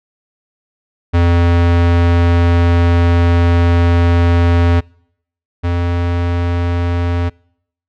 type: tone pair in turn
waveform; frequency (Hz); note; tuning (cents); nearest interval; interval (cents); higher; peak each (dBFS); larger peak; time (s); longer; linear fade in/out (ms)
square; 86 / 86.8; F2 / F2; -26 / -10; unison; 16; second; -9 / -14; first; 1.13-4.81 / 5.63-7.3; first; 20
effects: noise-tail reverb RT60 0.7 s tail -26 dB re dry + low-pass 3000 Hz 12 dB/octave